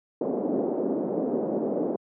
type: band-pass noise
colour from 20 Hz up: pink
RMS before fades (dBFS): -27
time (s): 0.21-1.96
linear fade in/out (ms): 2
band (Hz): 230 to 570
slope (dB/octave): 24
effects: high-pass 150 Hz 12 dB/octave